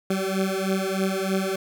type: beating tone pair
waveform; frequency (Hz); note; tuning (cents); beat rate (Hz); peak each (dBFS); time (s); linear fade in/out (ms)
20% pulse; 190 / 193.2; F#3 / G3; +46 / -25; 3.2; -21; 0.1-1.56; 5
effects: none